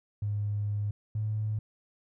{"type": "tone pair in turn", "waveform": "triangle", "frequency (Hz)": [103.4, 107.42], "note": ["G#2", "A2"], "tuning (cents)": [-7, -41], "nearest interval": "minor second", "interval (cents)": 66, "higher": "second", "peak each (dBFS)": -24, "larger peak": "neither", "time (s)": [[0.22, 0.91], [1.15, 1.59]], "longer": "first", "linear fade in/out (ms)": 5, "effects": ["tanh soft clip ceiling -26 dBFS"]}